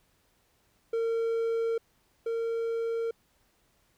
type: tone pair in turn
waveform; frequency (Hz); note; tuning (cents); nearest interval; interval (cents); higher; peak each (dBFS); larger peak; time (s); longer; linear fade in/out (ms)
triangle; 457.1 / 458.7; A#4 / A#4; -34 / -28; unison; 6; second; -24 / -26; first; 0.93-1.78 / 2.26-3.11; neither; 5
effects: pink hiss -69 dBFS RMS until 3.97 s